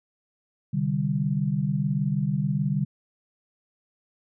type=chord; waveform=sine; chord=C suspended second; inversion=none; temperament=equal with one note detuned; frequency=130.81 / 149.4 / 196 Hz; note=C3 / D3 / G3; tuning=0 / +30 / 0 cents; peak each=-29 / -25 / -27 dBFS; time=0.73-2.85 s; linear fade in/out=10 ms; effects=none